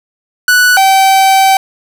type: tone pair in turn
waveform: 45% pulse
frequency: 1480 / 771.9 Hz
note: F#6 / G5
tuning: 0 / -27 cents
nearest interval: major seventh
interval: 1127 cents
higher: first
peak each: -5 dBFS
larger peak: neither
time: 0.48-0.77 / 0.77-1.57 s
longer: second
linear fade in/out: 2 ms
effects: none

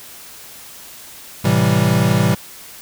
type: chord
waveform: square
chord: A minor seventh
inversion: none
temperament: equal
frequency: 110 / 130.81 / 164.81 / 196 Hz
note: A2 / C3 / E3 / G3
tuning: 0 / 0 / 0 / 0 cents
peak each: -19 dBFS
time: 1.44-2.35 s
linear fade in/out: 10 ms
effects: white hiss -38 dBFS RMS until 2.81 s

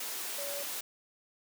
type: tone in noise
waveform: sine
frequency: 568 Hz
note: C#5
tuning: 42 cents sharp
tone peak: -39 dBFS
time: 0.38-0.63 s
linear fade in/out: 5 ms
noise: white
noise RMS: -38 dBFS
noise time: 0-0.81 s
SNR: -4 dB
effects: high-pass 300 Hz 12 dB/octave

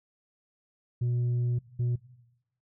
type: tone bursts at uneven times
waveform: sine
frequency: 121.4 Hz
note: B2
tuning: 29 cents flat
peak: -22 dBFS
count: 2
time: 1.01-1.59 / 1.79-1.96 s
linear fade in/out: 10 ms
effects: noise-tail reverb RT60 1.0 s tail -21 dB re dry + tanh soft clip ceiling -24 dBFS

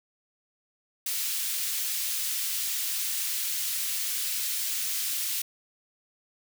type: high-pass noise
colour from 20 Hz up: white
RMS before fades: -30 dBFS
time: 1.06-5.42 s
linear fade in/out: 5 ms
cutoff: 2500 Hz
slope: 12 dB/octave
effects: none

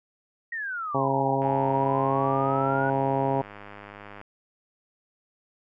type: exponential two-way sweep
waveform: sine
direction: down then up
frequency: 1904 to 777 to 1476 Hz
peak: -29 dBFS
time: 0.52-2.9 s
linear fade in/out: 5 ms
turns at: 1.28 s
type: harmonic tone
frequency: 135.8 Hz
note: C#3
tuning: 35 cents flat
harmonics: 1 / 2 / 3 / 4 / 5 / 6 / 7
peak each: -30 / -30 / -30 / -30 / -30 / -30 / -30 dBFS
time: 0.94-3.42 s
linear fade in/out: 10 ms
type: click train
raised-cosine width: 0.5 ms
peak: -27 dBFS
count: 286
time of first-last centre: 1.42-4.214 s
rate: 102 Hz
effects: none

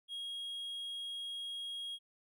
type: tone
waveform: triangle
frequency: 3280 Hz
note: G#7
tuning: 22 cents flat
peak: -38 dBFS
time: 0.08-1.99 s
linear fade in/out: 50 ms
effects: none

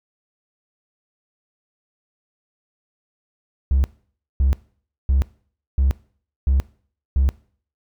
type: tone bursts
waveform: triangle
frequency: 67.2 Hz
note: C2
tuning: 47 cents sharp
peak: -11 dBFS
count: 6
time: 3.71-7.29 s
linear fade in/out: 0 ms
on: 130 ms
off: 560 ms
effects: noise-tail reverb RT60 0.5 s tail -22 dB re dry + tanh soft clip ceiling -9 dBFS

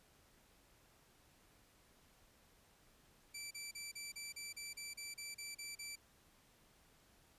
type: tone bursts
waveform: 15% pulse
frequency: 2329 Hz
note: D7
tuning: 15 cents flat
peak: -39 dBFS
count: 13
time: 3.34-5.958 s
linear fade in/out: 10 ms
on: 170 ms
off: 34 ms
effects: pink hiss -69 dBFS RMS until 7.38 s + resampled to 32000 Hz

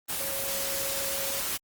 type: tone in noise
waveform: sine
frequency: 549 Hz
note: C#5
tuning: 17 cents flat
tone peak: -37 dBFS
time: 0.19-1.41 s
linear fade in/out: 20 ms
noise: white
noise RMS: -31 dBFS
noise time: 0.08-1.58 s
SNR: -9 dB
effects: Opus 24 kbps

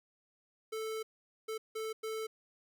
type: tone bursts at uneven times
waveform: square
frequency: 440 Hz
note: A4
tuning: in tune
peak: -37 dBFS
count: 4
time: 0.72-1.03 / 1.48-1.58 / 1.75-1.93 / 2.03-2.27 s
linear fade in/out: 10 ms
effects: none

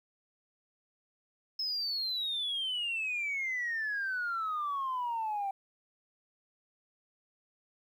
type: exponential sweep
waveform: sine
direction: down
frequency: 5220 to 774 Hz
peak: -30 dBFS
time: 1.59-5.51 s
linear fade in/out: 5 ms
effects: tanh soft clip ceiling -28 dBFS + 11-bit

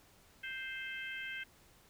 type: harmonic tone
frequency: 523.3 Hz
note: C5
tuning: in tune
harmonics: 3 / 4 / 5 / 6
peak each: -43 / -45 / -47 / -49 dBFS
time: 0.43-1.44 s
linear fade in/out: 10 ms
effects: pink hiss -64 dBFS RMS until 1.89 s

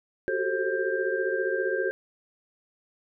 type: tone cluster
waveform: sine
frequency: 370.2 / 385.3 / 439.8 / 533 / 1584 Hz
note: F#4 / G4 / A4 / C5 / G6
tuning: +1 / -30 / -1 / +32 / +18 cents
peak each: -31 dBFS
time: 0.28-1.91 s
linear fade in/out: 0 ms
effects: none

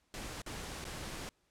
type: noise with dropouts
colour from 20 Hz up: pink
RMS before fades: -43 dBFS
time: 0.14-1.29 s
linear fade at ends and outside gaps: 0 ms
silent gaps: 0.418-0.463 / 0.842-0.852 s
effects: pink hiss -75 dBFS RMS until 1.5 s + low-pass 10000 Hz 12 dB/octave

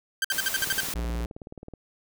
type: tone bursts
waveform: sawtooth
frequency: 1568 Hz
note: G6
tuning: in tune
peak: -19 dBFS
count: 8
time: 0.22-0.805 s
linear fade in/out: 2 ms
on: 25 ms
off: 55 ms
type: noise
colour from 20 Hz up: white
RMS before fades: -32 dBFS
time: 0.31-0.94 s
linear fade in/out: 5 ms
type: click train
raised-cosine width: 2 ms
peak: -27 dBFS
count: 22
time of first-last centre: 0.62-1.737 s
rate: 18.8 Hz
type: tone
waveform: square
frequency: 58.4 Hz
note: A#1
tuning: 4 cents sharp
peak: -28 dBFS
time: 0.95-1.26 s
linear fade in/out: 10 ms
effects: none

